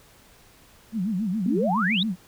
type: tone with vibrato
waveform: sine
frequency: 200.8 Hz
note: G3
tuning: 42 cents sharp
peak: -23 dBFS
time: 0.92-2.16 s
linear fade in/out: 50 ms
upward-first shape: sine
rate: 7.2 Hz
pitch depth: 220 cents each way
type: exponential sweep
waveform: sine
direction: up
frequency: 220 to 3918 Hz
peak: -22 dBFS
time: 1.46-2.03 s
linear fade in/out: 2 ms
effects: pink hiss -54 dBFS RMS until 2.27 s